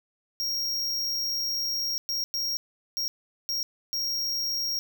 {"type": "tone bursts at uneven times", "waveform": "square", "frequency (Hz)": 5588, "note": "F8", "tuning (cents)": 0, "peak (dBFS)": -27, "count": 6, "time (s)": [[0.4, 1.98], [2.09, 2.24], [2.34, 2.57], [2.97, 3.08], [3.49, 3.63], [3.93, 4.79]], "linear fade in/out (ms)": 0, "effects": []}